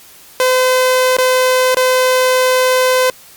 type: tone with dropouts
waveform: sawtooth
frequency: 511 Hz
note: C5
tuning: 41 cents flat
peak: -6 dBFS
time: 0.4-3.1 s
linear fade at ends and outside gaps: 1 ms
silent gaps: 1.168-1.185 / 1.746-1.769 s
effects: white hiss -41 dBFS RMS until 3.36 s + Opus 48 kbps